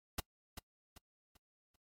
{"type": "noise with echo", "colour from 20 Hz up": "pink", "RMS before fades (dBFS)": -36, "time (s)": [0.18, 0.2], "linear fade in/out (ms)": 5, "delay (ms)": 390, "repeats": 4, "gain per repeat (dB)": -9, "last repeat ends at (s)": 1.76, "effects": ["noise-tail reverb RT60 0.1 s tail -24 dB re dry", "MP3 64 kbps"]}